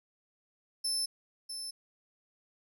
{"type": "tone with echo", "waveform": "30% pulse", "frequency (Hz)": 5280, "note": "E8", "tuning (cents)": 2, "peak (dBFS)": -26, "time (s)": [0.84, 1.06], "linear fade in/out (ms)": 10, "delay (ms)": 650, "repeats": 1, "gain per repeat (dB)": -8, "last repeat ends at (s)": 1.71, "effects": []}